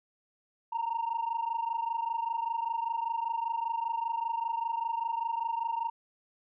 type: tone pair together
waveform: sine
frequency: 910.9 / 936 Hz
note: A#5 / A#5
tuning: -40 / +7 cents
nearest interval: unison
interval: 47 cents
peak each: -31 / -31 dBFS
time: 0.72-5.9 s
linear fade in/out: 10 ms
effects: tanh soft clip ceiling -25 dBFS